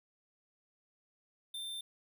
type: tone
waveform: square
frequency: 3579 Hz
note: A7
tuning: 29 cents sharp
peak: -40 dBFS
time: 1.54-1.81 s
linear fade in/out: 5 ms
effects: none